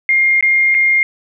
sine tone with dropouts, 2122 Hz, C7, 24 cents sharp, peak -9 dBFS, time 0.09-1.03 s, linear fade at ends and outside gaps 1 ms, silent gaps 0.409-0.426 / 0.744-0.748 s, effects none

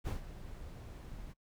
brown noise with ADSR envelope, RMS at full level -34 dBFS, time 0.04-1.34 s, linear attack 34 ms, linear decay 130 ms, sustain -13 dB, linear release 29 ms, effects noise-tail reverb RT60 0.1 s tail -24 dB re dry

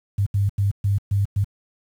sine tone bursts at uneven times, 99.8 Hz, G2, 32 cents sharp, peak -16 dBFS, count 6, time 0.18-0.26 / 0.34-0.49 / 0.58-0.71 / 0.84-0.98 / 1.11-1.25 / 1.36-1.44 s, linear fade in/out 5 ms, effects high-pass 60 Hz 12 dB/octave + 8-bit

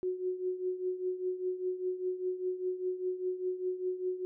sine tone with tremolo, 367.2 Hz, F#4, 13 cents flat, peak -28 dBFS, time 0.03-4.25 s, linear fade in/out 0 ms, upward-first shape triangle, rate 5 Hz, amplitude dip 80%, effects none

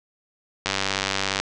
click train, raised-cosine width 0.2 ms, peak -5 dBFS, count 73, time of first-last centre 0.66-1.4 s, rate 97.3 Hz, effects resampled to 24000 Hz + 7-bit

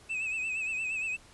triangle tone with vibrato, 2584 Hz, E7, 35 cents flat, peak -29 dBFS, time 0.09-1.17 s, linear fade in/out 20 ms, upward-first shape sine, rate 8.6 Hz, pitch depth 61 cents each way, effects pink hiss -56 dBFS RMS until 1.33 s + resampled to 24000 Hz

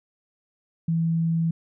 sine tone, 164.81 Hz, E3, in tune, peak -20 dBFS, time 0.88-1.51 s, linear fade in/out 5 ms, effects none

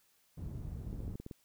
white low-pass noise, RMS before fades -42 dBFS, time 0.37-1.16 s, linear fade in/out 10 ms, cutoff 120 Hz, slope 12 dB/octave
clicks, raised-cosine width 3 ms, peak -31 dBFS, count 7, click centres 0.929 / 1.004 / 1.08 / 1.155 / 1.2 / 1.264 / 1.312 s
effects white hiss -71 dBFS RMS until 1.44 s

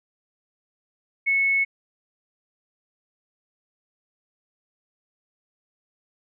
sine tone, 2200 Hz, C#7, 14 cents flat, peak -18 dBFS, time 1.26-1.65 s, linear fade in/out 20 ms, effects none

